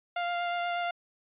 sawtooth tone with vibrato, 698.5 Hz, F5, in tune, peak -25 dBFS, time 0.16-0.91 s, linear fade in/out 5 ms, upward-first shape sine, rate 8.3 Hz, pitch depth 11 cents each way, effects resampled to 8000 Hz

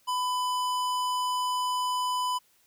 sine tone with hard clipping, 1000 Hz, B5, 21 cents sharp, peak -28 dBFS, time 0.07-2.39 s, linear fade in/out 20 ms, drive 18 dB, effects white hiss -65 dBFS RMS until 2.66 s

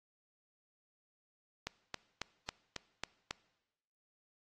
click train, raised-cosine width 0.2 ms, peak -20 dBFS, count 7, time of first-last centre 1.67-3.309 s, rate 3.66 Hz, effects noise-tail reverb RT60 1.0 s tail -21 dB re dry + AAC 32 kbps

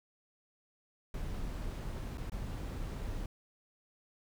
brown noise with dropouts, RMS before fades -39 dBFS, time 1.14-3.26 s, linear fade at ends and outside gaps 2 ms, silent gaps 2.174-2.18 / 2.298-2.319 s, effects none

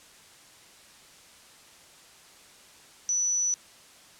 sine tone, 5940 Hz, F#8, 6 cents sharp, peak -23 dBFS, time 3.09-3.54 s, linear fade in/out 0 ms, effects white hiss -53 dBFS RMS until 4.19 s + low-pass 9000 Hz 12 dB/octave

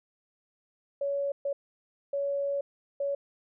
sine tone bursts at uneven times, 562 Hz, C#5, 24 cents sharp, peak -27 dBFS, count 4, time 1.01-1.32 / 1.45-1.53 / 2.13-2.61 / 3-3.15 s, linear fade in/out 5 ms, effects none

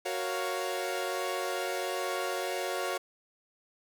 sawtooth chord, Gb major seventh, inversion none, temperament equal, 370 / 466.2 / 554.4 / 698.5 Hz, Gb4 / Bb4 / Db5 / F5, 0 / 0 / 0 / 0 cents, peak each -32 / -35 / -32 / -33 dBFS, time 0.05-2.98 s, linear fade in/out 10 ms, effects none

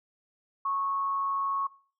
sine tone with amplitude modulation, 1100 Hz, C#6, 14 cents flat, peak -25 dBFS, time 0.65-1.67 s, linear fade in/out 5 ms, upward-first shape sine, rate 187 Hz, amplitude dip 40%, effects noise-tail reverb RT60 0.4 s tail -19 dB re dry

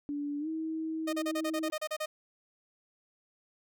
sine tone with pitch glide, 289.4 to 319.3 Hz, D4 to D#4, -25 to +45 cents, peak -32 dBFS, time 0.09-1.7 s, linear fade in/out 0 ms, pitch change +170 cents, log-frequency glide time 0.39-0.48 s
sawtooth tone bursts, 617 Hz, D#5, 15 cents flat, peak -28 dBFS, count 11, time 1.07-2.06 s, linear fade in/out 10 ms, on 60 ms, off 33 ms
effects none

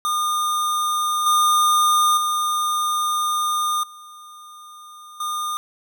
square tone with level steps, 1215 Hz, D#6, 42 cents flat, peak -20 / -15 / -20 / -40 / -24 dBFS, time 0.05-5.57 s, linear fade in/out 0 ms, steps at 1.26 / 2.17 / 3.83 / 5.2 s, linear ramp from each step 5 ms, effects none

